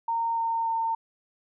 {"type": "tone with pitch steps", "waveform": "sine", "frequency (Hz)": [920, 914.2, 908.4], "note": ["A#5", "A#5", "A#5"], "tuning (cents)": [-23, -34, -45], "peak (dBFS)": -24, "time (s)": [0.08, 0.95], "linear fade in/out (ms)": 5, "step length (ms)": 290, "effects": []}